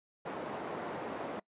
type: band-pass noise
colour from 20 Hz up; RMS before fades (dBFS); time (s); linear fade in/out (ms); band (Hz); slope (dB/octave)
white; -40; 0.25-1.4; 10; 210 to 780; 12
effects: noise-tail reverb RT60 0.1 s tail -24 dB re dry + resampled to 8000 Hz